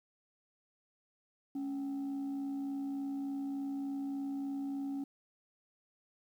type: tone with frequency modulation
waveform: sine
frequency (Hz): 277.2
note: C#4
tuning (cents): 0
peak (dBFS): -34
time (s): 1.55-5.04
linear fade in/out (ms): 5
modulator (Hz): 491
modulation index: 0.23
effects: tanh soft clip ceiling -31 dBFS + 11-bit